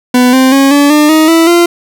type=tone with pitch steps; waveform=40% pulse; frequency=249.2 / 261 / 273.3 / 286.3 / 299.8 / 314 / 328.8 / 344.4 Hz; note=B3 / C4 / C#4 / D4 / D4 / D#4 / E4 / F4; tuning=+16 / -4 / -24 / -44 / +36 / +16 / -4 / -24 cents; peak=-3 dBFS; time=0.14-1.66 s; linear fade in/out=5 ms; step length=190 ms; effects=none